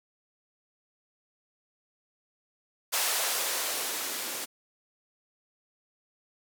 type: noise with band-pass filter sweep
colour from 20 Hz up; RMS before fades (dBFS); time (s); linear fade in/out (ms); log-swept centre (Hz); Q
violet; -31; 2.92-4.46; 20; 700 to 250; 1.2
effects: none